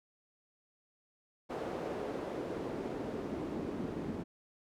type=noise with band-pass filter sweep; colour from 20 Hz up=pink; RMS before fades=-39 dBFS; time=1.49-4.24 s; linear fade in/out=20 ms; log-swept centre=500 to 270 Hz; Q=1.6; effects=none